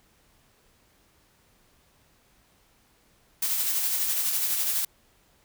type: noise with tremolo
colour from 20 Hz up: blue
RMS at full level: -25 dBFS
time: 3.42-4.85 s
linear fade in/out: 5 ms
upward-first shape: sine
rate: 12 Hz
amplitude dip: 35%
effects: pink hiss -63 dBFS RMS until 5.44 s